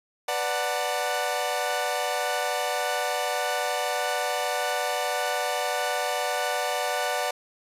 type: chord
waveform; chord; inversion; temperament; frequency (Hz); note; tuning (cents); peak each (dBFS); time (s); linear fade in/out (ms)
sawtooth; B minor seventh; none; equal with one note detuned; 493.9 / 587.3 / 740 / 896.9; B4 / D5 / F#5 / A5; 0 / 0 / 0 / +33; -29 / -26 / -25 / -30; 0.28-7.31; 5
effects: resampled to 32000 Hz